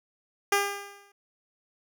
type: tone with exponential decay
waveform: 10% pulse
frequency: 402.3 Hz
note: G4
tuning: 45 cents sharp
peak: -11 dBFS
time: 0.52-1.12 s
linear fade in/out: 5 ms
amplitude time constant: 130 ms
effects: none